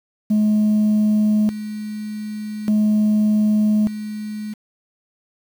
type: tone with tremolo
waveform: sine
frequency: 212.4 Hz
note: G#3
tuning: 39 cents sharp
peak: -11 dBFS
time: 0.3-4.54 s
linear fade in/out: 10 ms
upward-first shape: square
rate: 0.42 Hz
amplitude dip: 80%
effects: tanh soft clip ceiling -12 dBFS + 7-bit